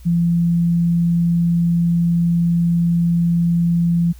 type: tone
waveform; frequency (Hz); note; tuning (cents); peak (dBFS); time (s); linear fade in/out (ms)
sine; 170.4; F3; -42; -13; 0.05-4.13; 20
effects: added 60 Hz sine -37 dBFS peak until 4.19 s + white hiss -52 dBFS RMS until 4.19 s